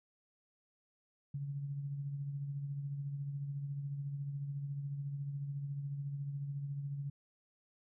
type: tone with tremolo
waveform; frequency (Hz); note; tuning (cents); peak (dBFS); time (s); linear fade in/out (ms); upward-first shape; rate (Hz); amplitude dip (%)
sine; 141.1; C#3; +31; -35; 1.34-7.1; 5; triangle; 14; 50
effects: none